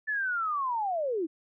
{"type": "linear sweep", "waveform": "sine", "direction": "down", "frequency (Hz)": [1760, 299.4], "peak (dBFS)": -27, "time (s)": [0.07, 1.27], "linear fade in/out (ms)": 20, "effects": []}